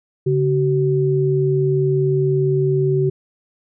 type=tone pair together; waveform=sine; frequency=141 / 378.6 Hz; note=C#3 / F#4; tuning=+30 / +40 cents; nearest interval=octave + perfect fourth; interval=1710 cents; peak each=-17 dBFS; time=0.26-3.1 s; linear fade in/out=10 ms; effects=none